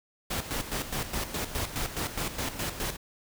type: noise with tremolo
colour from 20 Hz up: pink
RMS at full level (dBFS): -31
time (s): 0.3-2.97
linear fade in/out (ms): 10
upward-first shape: square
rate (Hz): 4.8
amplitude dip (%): 65
effects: none